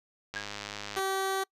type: click train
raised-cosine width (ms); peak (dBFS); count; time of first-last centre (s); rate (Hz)
0.2; -20; 68; 0.34-0.99; 103
type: tone with exponential decay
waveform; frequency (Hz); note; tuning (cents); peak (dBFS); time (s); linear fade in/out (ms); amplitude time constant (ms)
sine; 1635; G#6; -28; -30; 0.36-0.5; 5; 30
type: tone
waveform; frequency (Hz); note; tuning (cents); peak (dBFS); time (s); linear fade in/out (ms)
15% pulse; 385; G4; -31; -22; 0.96-1.44; 10
effects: noise-tail reverb RT60 0.1 s tail -26 dB re dry + resampled to 32000 Hz